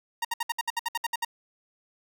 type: tone bursts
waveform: sawtooth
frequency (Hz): 932.3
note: A#5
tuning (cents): 0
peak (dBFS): -22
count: 12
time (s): 0.22-1.249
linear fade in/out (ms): 5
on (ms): 28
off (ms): 63
effects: none